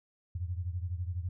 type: beating tone pair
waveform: sine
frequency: 85.8 / 97.8 Hz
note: F2 / G2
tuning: -30 / -4 cents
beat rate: 12 Hz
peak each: -34 / -38 dBFS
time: 0.35-1.29 s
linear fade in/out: 5 ms
effects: none